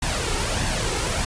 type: noise with flanger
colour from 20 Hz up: pink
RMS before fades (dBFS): -24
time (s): 0.02-1.25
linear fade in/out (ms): 5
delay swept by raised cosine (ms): 1.1 to 2.3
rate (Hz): 1.6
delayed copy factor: +0.5
effects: resampled to 22050 Hz

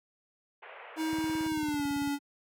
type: band-pass noise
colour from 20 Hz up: pink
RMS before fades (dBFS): -48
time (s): 0.62-1.48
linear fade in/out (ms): 10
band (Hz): 470 to 2800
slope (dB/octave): 48
type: tone with pitch glide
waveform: square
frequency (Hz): 317.5 to 284.5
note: D#4 to C#4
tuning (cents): +35 to +45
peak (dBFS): -30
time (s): 0.96-2.19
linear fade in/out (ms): 50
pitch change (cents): -190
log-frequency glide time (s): 1.48-1.85
type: click train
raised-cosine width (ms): 5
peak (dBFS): -30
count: 18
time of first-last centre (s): 1.13-2.074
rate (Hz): 18
effects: high-pass 80 Hz 12 dB/octave

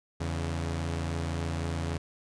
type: tone pair together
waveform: sawtooth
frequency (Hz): 83.5 / 140.53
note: E2 / C#3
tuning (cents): +23 / +24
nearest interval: major sixth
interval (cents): 901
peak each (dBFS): -27 / -32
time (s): 0.2-1.98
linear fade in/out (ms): 10
effects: resampled to 22050 Hz

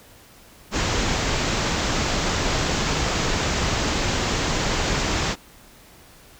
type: low-pass noise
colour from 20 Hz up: pink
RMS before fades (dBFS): -23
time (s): 0.71-5.36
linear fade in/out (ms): 50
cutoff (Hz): 7500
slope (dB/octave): 96
effects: pink hiss -49 dBFS RMS until 6.39 s

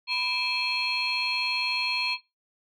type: tone cluster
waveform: sine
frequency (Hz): 995 / 2363 / 2594 / 3255 / 4261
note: B5 / D7 / E7 / G#7 / C8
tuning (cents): +13 / +10 / -28 / -36 / +31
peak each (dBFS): -35 / -31 / -30 / -35 / -26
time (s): 0.07-2.18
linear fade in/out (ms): 50
effects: noise-tail reverb RT60 0.2 s tail -17 dB re dry + tanh soft clip ceiling -17 dBFS

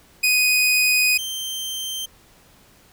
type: tone pair in turn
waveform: sawtooth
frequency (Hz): 2493 / 3133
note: D#7 / G7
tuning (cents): +3 / -2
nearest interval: major third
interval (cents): 395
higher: second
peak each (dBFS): -12 / -23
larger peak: first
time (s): 0.23-1.18 / 1.18-2.06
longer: first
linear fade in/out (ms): 10
effects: pink hiss -53 dBFS RMS until 2.92 s

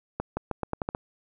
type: accelerating click train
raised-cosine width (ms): 1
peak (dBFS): -14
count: 8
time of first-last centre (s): 0.2-0.949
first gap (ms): 170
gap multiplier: 0.84
effects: none

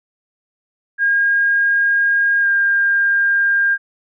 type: tone with pitch glide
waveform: sine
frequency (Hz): 1623 to 1604.4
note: G#6 to G6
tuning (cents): -40 to +40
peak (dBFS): -12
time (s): 0.98-3.78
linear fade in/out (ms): 50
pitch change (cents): -20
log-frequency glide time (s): 2.41-2.47
effects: none

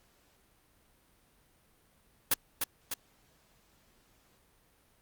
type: noise with echo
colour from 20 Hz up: white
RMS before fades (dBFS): -25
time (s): 2.31-2.34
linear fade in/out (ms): 5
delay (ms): 300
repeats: 2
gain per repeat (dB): -5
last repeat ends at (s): 2.94
effects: pink hiss -67 dBFS RMS until 5.01 s + Opus 48 kbps

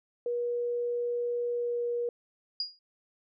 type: tone with pitch glide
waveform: sine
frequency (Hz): 480.6 to 477.8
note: B4 to A#4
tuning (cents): -47 to +43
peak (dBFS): -28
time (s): 0.26-2.09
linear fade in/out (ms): 2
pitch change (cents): -10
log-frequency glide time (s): 1.51-1.84
type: tone with exponential decay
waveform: sine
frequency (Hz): 4863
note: D#8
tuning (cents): -40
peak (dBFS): -26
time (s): 2.6-2.79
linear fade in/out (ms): 2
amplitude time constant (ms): 40
effects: none

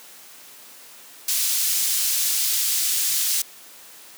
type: high-pass noise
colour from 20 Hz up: pink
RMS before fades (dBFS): -22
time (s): 1.28-3.42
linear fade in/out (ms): 5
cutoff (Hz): 5100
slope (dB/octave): 12
effects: white hiss -45 dBFS RMS until 4.17 s + high-pass 200 Hz 12 dB/octave

